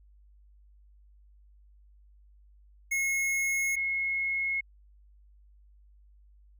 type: tone pair in turn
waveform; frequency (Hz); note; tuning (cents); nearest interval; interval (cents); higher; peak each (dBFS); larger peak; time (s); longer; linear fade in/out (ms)
square / sine; 2170 / 2170; C#7 / C#7; -37 / -37; unison; 0; neither; -27; neither; 2.91-3.76 / 3.76-4.61; neither; 10
effects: added 50 Hz sine -55 dBFS peak until 6.59 s